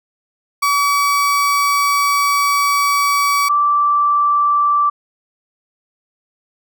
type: tone pair in turn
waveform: 35% pulse / sine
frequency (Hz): 1140 / 1167.3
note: C#6 / D6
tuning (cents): +48 / -11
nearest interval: unison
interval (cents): 41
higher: second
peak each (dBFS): -11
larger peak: neither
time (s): 0.62-3.49 / 3.49-4.9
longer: first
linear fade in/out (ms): 10
effects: none